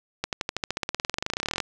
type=accelerating click train; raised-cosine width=0.2 ms; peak=-9 dBFS; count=30; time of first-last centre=0.24-1.602 s; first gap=88 ms; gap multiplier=0.95; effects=none